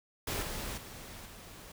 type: noise with level steps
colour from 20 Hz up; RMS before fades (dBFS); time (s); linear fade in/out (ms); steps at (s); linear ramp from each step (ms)
pink; -35 / -39 / -47 / -50; 0.27-1.72; 5; 0.42 / 0.77 / 1.25; 10
effects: none